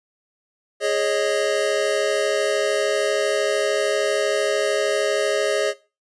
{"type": "chord", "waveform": "square", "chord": "Ab suspended fourth", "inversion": "none", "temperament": "equal with one note detuned", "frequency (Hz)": [415.3, 549.3, 622.3], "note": ["Ab4", "Db5", "Eb5"], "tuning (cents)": [0, -16, 0], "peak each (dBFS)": -24, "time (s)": [0.8, 5.74], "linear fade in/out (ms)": 50, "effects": ["noise-tail reverb RT60 0.3 s tail -19 dB re dry", "resampled to 22050 Hz"]}